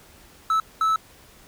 triangle tone bursts at uneven times, 1307 Hz, E6, 15 cents flat, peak -16 dBFS, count 2, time 0.5-0.6 / 0.81-0.96 s, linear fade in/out 2 ms, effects pink hiss -51 dBFS RMS until 1.47 s

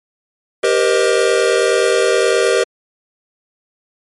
square chord, C minor seventh, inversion second, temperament equal with one note detuned, 392 / 473.8 / 523.3 / 622.3 Hz, G4 / Bb4 / C5 / Eb5, 0 / +28 / 0 / 0 cents, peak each -17 / -16 / -20 / -20 dBFS, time 0.63-2.64 s, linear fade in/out 10 ms, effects MP3 48 kbps

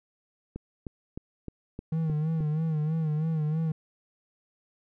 click train, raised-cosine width 3 ms, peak -23 dBFS, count 7, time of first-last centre 0.56-2.406 s, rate 3.25 Hz
triangle tone with vibrato, 156.6 Hz, D#3, 11 cents sharp, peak -23 dBFS, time 1.92-3.72 s, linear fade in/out 5 ms, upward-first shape sine, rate 3.1 Hz, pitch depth 69 cents each way
effects none

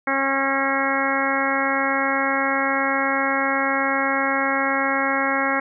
harmonic tone, 272.1 Hz, C#4, 32 cents flat, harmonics 1 / 2 / 3 / 4 / 5 / 6 / 7 / 8, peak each -27 / -27 / -27 / -27 / -27 / -27 / -27 / -27 dBFS, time 0.07-5.6 s, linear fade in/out 5 ms, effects none

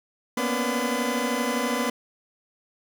25% pulse tone cluster, 234.9 / 247.4 / 278.1 / 587 / 1009 Hz, A#3 / B3 / C#4 / D5 / B5, +13 / +3 / +6 / -1 / +37 cents, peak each -27 / -24 / -29 / -31 / -26 dBFS, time 0.37-1.9 s, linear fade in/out 5 ms, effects none

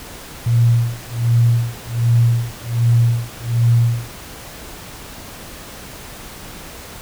sine tone with tremolo, 117.7 Hz, A#2, 17 cents sharp, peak -9 dBFS, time 0.46-4.08 s, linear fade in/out 5 ms, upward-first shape sine, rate 1.3 Hz, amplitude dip 100%, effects pink hiss -35 dBFS RMS until 7.01 s

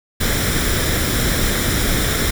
pink noise with comb filter, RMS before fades -18 dBFS, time 0.2-2.31 s, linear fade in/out 10 ms, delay 0.55 ms, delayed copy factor +0.55, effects none

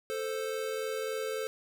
square tone pair together, 439.8 / 523.3 Hz, A4 / C5, -1 / 0 cents, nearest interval minor third, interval 301 cents, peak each -35 / -37 dBFS, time 0.1-1.47 s, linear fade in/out 0 ms, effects none

